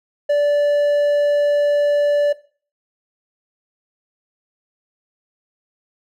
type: tone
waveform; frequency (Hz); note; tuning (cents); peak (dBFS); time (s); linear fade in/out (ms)
triangle; 582; D5; -16; -11; 0.29-2.33; 10
effects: noise-tail reverb RT60 0.4 s tail -17 dB re dry